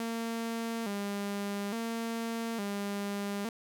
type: tone with vibrato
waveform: sawtooth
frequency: 214.9 Hz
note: A3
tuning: 41 cents flat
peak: -29 dBFS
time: 0-3.49 s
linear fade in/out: 2 ms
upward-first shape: square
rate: 0.58 Hz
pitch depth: 110 cents each way
effects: none